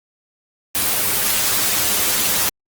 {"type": "noise with comb filter", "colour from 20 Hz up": "white", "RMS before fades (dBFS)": -18, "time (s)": [0.75, 2.49], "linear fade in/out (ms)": 0, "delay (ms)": 9.8, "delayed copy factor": 0.9, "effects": ["Opus 24 kbps"]}